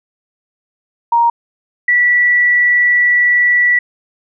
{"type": "tone pair in turn", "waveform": "sine", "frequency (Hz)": [937, 1953.6], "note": ["A#5", "B6"], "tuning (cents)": [9, -19], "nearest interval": "octave + minor second", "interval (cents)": 1272, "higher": "second", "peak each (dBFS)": -8, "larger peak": "neither", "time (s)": [[1.12, 1.3], [1.88, 3.79]], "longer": "second", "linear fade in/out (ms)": 5, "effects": []}